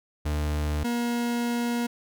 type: tone pair in turn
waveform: 40% pulse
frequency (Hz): 75 / 238.1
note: D2 / A#3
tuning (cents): +37 / +37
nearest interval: octave + minor sixth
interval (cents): 2000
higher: second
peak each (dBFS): -24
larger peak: neither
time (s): 0.25-0.84 / 0.84-1.87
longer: second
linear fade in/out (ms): 10
effects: none